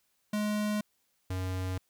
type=tone pair in turn; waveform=square; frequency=210 / 92.82 Hz; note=G#3 / F#2; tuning=+19 / +6 cents; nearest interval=octave + major second; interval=1413 cents; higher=first; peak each=-29 / -32 dBFS; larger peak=first; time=0.33-0.81 / 1.3-1.78 s; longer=neither; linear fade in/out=5 ms; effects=white hiss -74 dBFS RMS until 1.89 s